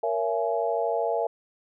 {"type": "chord", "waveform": "sine", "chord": "A# half-diminished seventh", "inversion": "none", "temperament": "just", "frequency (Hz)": [466.2, 559.4, 671.3, 839.1], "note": ["A#4", "C#5", "E5", "G#5"], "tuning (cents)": [0, 16, 31, 18], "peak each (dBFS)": [-28, -31, -27, -31], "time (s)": [0.03, 1.27], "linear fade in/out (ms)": 5, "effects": []}